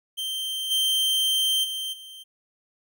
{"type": "tone with level steps", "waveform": "45% pulse", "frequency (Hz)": 3136, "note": "G7", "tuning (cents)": 0, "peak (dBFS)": [-27, -20, -28, -40], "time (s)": [0.17, 2.24], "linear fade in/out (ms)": 20, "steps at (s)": [0.7, 1.63, 1.92], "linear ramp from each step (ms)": 20, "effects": []}